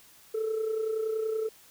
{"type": "tone with amplitude modulation", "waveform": "sine", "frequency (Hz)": 440, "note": "A4", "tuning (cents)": 0, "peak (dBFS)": -23, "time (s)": [0.34, 1.49], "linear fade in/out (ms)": 10, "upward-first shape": "sine", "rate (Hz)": 30.6, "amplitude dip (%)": 60, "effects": ["tanh soft clip ceiling -24 dBFS", "white hiss -56 dBFS RMS until 1.7 s"]}